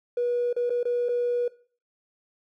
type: tone with dropouts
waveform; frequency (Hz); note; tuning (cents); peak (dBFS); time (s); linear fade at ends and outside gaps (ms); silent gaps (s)
triangle; 484.3; B4; -34; -19; 0.17-1.48; 5; 0.529-0.564 / 0.696-0.703 / 0.831-0.853 / 1.086-1.09
effects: noise-tail reverb RT60 0.4 s tail -21 dB re dry + tanh soft clip ceiling -20 dBFS